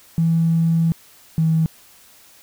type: tone pair in turn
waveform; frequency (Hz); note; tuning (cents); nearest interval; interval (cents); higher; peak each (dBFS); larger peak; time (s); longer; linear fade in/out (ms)
triangle; 164.81 / 160.86; E3 / E3; 0 / -42; unison; 42; first; -10; neither; 0.18-0.92 / 1.38-1.66; first; 0
effects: tanh soft clip ceiling -12 dBFS + white hiss -49 dBFS RMS until 2.42 s